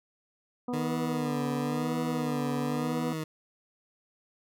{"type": "harmonic tone", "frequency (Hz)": 245.8, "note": "B3", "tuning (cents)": -8, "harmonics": [1, 2, 3, 4, 5], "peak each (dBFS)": [-31, -37, -41, -43, -45], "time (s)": [0.68, 3.13], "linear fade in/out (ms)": 5}
{"type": "tone with vibrato", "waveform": "20% pulse", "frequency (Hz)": 151.9, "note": "D#3", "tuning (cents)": -41, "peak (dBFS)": -27, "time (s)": [0.73, 3.24], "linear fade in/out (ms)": 5, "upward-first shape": "sine", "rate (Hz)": 0.97, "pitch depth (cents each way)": 98}
{"effects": []}